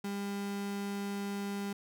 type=tone; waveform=35% pulse; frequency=200.5 Hz; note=G3; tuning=39 cents sharp; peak=-33 dBFS; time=0.04-1.73 s; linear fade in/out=5 ms; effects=none